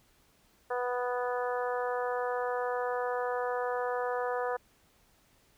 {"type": "harmonic tone", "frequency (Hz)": 246.9, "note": "B3", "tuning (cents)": 0, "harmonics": [2, 3, 4, 5, 6, 7], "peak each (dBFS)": [-32, -36, -38, -40, -42, -43], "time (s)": [0.7, 4.57], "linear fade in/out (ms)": 10, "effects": ["pink hiss -66 dBFS RMS until 5.57 s"]}